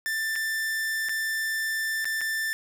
45% pulse tone with dropouts, 1776 Hz, A6, 16 cents sharp, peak -26 dBFS, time 0.06-2.53 s, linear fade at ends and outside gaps 0 ms, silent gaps 0.356-0.36 / 1.087-1.093 / 2.045-2.054 / 2.209-2.214 s, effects none

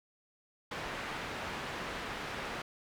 white low-pass noise, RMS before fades -40 dBFS, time 0.71-2.62 s, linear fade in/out 5 ms, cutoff 2000 Hz, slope 12 dB/octave, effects none

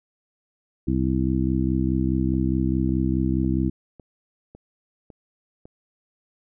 harmonic tone, 64.8 Hz, C2, 16 cents flat, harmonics 1 / 2 / 3 / 4 / 5, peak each -26 / -26 / -26 / -26 / -26 dBFS, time 0.87-3.7 s, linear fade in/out 10 ms
click train, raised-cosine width 2 ms, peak -30 dBFS, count 7, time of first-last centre 2.34-5.655 s, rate 1.81 Hz
effects none

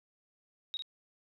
sine tone with echo, 3787 Hz, A#7, 27 cents sharp, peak -34 dBFS, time 0.74-0.77 s, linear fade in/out 0 ms, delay 52 ms, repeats 1, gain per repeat -4 dB, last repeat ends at 0.822 s, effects none

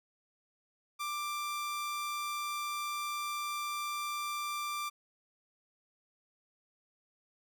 sawtooth tone, 1181 Hz, D6, 9 cents sharp, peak -31 dBFS, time 0.99-4.9 s, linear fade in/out 20 ms, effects none

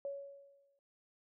sine tone with exponential decay, 559 Hz, C#5, 14 cents sharp, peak -36 dBFS, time 0.05-0.79 s, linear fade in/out 1 ms, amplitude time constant 160 ms, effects noise-tail reverb RT60 0.7 s tail -24 dB re dry

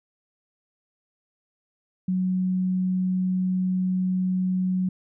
sine tone, 184.8 Hz, F#3, 2 cents flat, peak -21 dBFS, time 2.08-4.89 s, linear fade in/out 5 ms, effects none

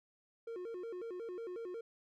triangle tone with vibrato, 407.7 Hz, G#4, 32 cents flat, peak -39 dBFS, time 0.47-1.81 s, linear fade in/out 5 ms, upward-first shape square, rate 5.5 Hz, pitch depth 210 cents each way, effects none

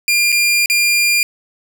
sawtooth tone with dropouts, 2400 Hz, D7, 37 cents sharp, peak -8 dBFS, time 0.08-1.23 s, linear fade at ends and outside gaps 1 ms, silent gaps 0.32-0.325 / 0.659-0.699 s, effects none

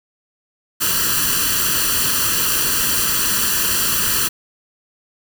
white noise with comb filter, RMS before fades -18 dBFS, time 0.8-4.29 s, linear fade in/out 20 ms, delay 0.68 ms, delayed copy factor +0.8, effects none

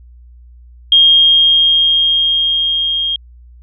sine tone with level ramp, 3233 Hz, G#7, 47 cents flat, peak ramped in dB -4 to -14 dBFS, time 0.92-3.16 s, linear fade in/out 2 ms, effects added 60 Hz sine -37 dBFS peak until 3.62 s

